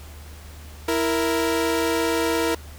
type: tone pair together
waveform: sawtooth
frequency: 329.7 / 466.2 Hz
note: E4 / A#4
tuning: 0 / 0 cents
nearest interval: tritone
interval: 600 cents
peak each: -19 dBFS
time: 0.88-2.55 s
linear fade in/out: 5 ms
effects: added 75 Hz sine -39 dBFS peak until 2.78 s + pink hiss -46 dBFS RMS until 2.78 s